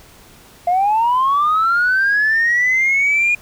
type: linear sweep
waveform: sine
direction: up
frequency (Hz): 689 to 2448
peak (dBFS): -11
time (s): 0.67-3.35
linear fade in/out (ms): 5
effects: tanh soft clip ceiling -9 dBFS + pink hiss -45 dBFS RMS until 3.41 s